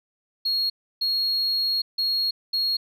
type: tone bursts at uneven times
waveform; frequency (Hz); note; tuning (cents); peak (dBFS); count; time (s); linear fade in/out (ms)
sine; 4296; C8; +45; -19; 4; 0.45-0.7 / 1.01-1.82 / 1.98-2.31 / 2.53-2.77; 10
effects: tanh soft clip ceiling -19 dBFS